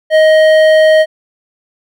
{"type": "tone with hard clipping", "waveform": "triangle", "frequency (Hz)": 627, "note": "D#5", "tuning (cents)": 13, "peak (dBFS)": -6, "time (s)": [0.1, 1.06], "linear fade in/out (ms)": 50, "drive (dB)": 14, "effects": []}